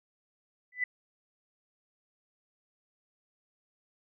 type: tone with exponential growth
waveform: sine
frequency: 1994 Hz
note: B6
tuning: 16 cents sharp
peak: -23 dBFS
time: 0.72-0.84 s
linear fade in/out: 5 ms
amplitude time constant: 26 ms
effects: none